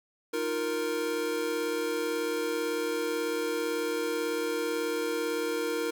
square chord, Eb suspended second, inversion none, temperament equal, 311.1 / 349.2 / 466.2 Hz, Eb4 / F4 / Bb4, 0 / 0 / 0 cents, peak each -36 / -36 / -31 dBFS, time 0.33-5.91 s, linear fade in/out 10 ms, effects 10-bit

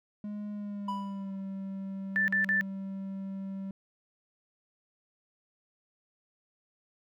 triangle tone with pitch glide, 207.7 to 193.79 Hz, G#3 to G3, 0 to -20 cents, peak -33 dBFS, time 0.24-3.71 s, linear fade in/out 2 ms, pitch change -120 cents, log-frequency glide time 0.51-1.32 s
triangle tone with exponential decay, 987.8 Hz, B5, in tune, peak -28 dBFS, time 0.88-1.44 s, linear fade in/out 5 ms, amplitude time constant 120 ms
sine tone bursts, 1765 Hz, A6, 5 cents sharp, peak -24 dBFS, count 3, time 2.16-2.61 s, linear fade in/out 0 ms, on 120 ms, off 45 ms
effects none

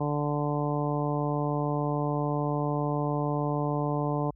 harmonic tone, 146.83 Hz, D3, in tune, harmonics 1 / 2 / 3 / 4 / 5 / 6 / 7, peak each -29 / -32 / -34 / -35 / -36 / -37 / -37 dBFS, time 0-4.31 s, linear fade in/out 10 ms, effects added 50 Hz sine -52 dBFS peak until 4.35 s

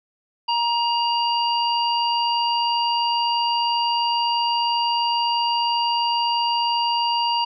harmonic tone, 943 Hz, A#5, 20 cents sharp, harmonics 1 / 3 / 5, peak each -20 / -25 / -27 dBFS, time 0.48-7.45 s, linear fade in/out 10 ms, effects none

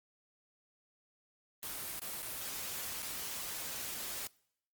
white noise with dropouts, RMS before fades -41 dBFS, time 1.63-4.27 s, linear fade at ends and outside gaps 0 ms, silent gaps 1.994-2.018 / 2.222-2.228 / 3.022-3.027 s, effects noise-tail reverb RT60 0.7 s tail -24 dB re dry + Opus 24 kbps

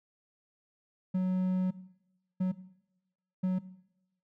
triangle tone bursts at uneven times, 185 Hz, F#3, in tune, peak -24 dBFS, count 3, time 1.14-1.71 / 2.4-2.52 / 3.43-3.59 s, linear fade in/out 10 ms, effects noise-tail reverb RT60 0.9 s tail -18 dB re dry

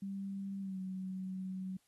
sine tone with pitch glide, 196 to 187.69 Hz, G3 to F#3, 0 to +25 cents, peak -38 dBFS, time 0.02-1.77 s, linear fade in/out 5 ms, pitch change -75 cents, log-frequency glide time 0.6-0.78 s, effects white hiss -75 dBFS RMS until 1.87 s + AAC 32 kbps

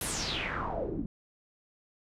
pink noise with low-pass filter sweep, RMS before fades -34 dBFS, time 0.01-1.06 s, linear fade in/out 2 ms, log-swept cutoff 12000 to 220 Hz, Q 5.1, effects none

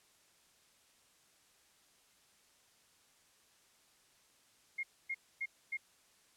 sine tone bursts, 2139 Hz, C7, 38 cents sharp, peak -35 dBFS, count 4, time 4.78-5.772 s, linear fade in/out 10 ms, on 53 ms, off 260 ms, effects white hiss -68 dBFS RMS until 6.36 s + low-pass 10000 Hz 12 dB/octave

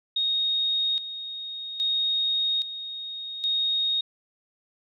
sine tone with tremolo, 3729 Hz, A#7, in tune, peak -22 dBFS, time 0.16-4.01 s, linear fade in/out 5 ms, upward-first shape square, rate 0.61 Hz, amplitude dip 70%, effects none

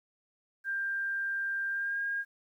sine tone with pitch glide, 1590 to 1621.5 Hz, G6 to G#6, +24 to -42 cents, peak -30 dBFS, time 0.64-2.25 s, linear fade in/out 50 ms, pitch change +34 cents, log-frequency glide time 1.7-2 s, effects 11-bit

